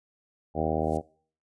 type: harmonic tone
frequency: 78.7 Hz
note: D#2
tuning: 20 cents sharp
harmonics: 1 / 2 / 3 / 4 / 5 / 6 / 7 / 8 / 9 / 10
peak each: -34 / -34 / -34 / -34 / -34 / -34 / -34 / -34 / -34 / -34 dBFS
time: 0.54-1.02 s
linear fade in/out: 50 ms
type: noise with exponential growth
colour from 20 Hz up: violet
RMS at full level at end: -42 dBFS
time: 0.74-0.97 s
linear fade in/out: 2 ms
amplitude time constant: 49 ms
effects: noise-tail reverb RT60 0.5 s tail -23 dB re dry + resampled to 22050 Hz